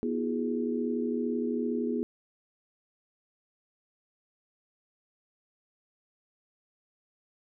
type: tone cluster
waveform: sine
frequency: 243.2 / 325.7 / 358.8 / 416.3 Hz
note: B3 / E4 / F4 / G#4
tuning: -26 / -21 / +47 / +4 cents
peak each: -30 / -35 / -38 / -33 dBFS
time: 0.03-2.03 s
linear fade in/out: 0 ms
effects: none